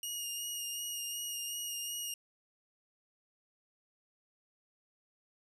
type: tone with vibrato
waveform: 15% pulse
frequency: 2858 Hz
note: F7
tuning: 39 cents sharp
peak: -30 dBFS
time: 0.03-2.14 s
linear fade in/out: 2 ms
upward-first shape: sine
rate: 2.7 Hz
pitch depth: 23 cents each way
effects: none